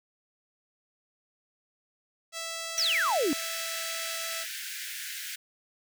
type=tone; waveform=5% pulse; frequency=659.3 Hz; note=E5; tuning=in tune; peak=-23 dBFS; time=2.32-4.46 s; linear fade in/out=50 ms
type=high-pass noise; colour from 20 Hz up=pink; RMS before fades=-38 dBFS; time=2.77-5.36 s; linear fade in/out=10 ms; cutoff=1500 Hz; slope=96 dB/octave
type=exponential sweep; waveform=sine; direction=down; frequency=6040 to 264.9 Hz; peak=-24 dBFS; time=2.78-3.33 s; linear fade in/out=0 ms
effects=none